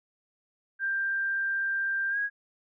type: tone with pitch glide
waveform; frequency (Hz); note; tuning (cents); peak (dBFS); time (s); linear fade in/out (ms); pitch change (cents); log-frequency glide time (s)
sine; 1584 to 1647.5; G6 to G#6; +18 to -14; -26; 0.79-2.3; 50; +68; 2.1-2.18
effects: none